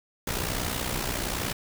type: noise with amplitude modulation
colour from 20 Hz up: pink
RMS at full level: -27 dBFS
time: 0.27-1.53 s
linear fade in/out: 5 ms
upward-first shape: sine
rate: 61.2 Hz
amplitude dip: 65%
effects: none